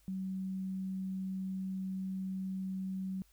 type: tone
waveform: sine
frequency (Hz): 189.5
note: F#3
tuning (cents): +42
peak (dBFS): -35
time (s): 0.08-3.22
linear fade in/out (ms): 0
effects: added 50 Hz sine -66 dBFS peak until 3.32 s + white hiss -70 dBFS RMS until 3.32 s